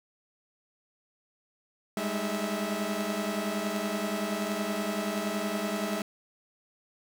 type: tone cluster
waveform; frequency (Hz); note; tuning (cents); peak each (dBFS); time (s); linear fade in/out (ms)
sawtooth; 200 / 210.6 / 312.2 / 653; G3 / G#3 / D#4 / E5; +35 / +24 / +6 / -17; -30 / -30 / -35 / -31; 1.97-6.02; 2
effects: none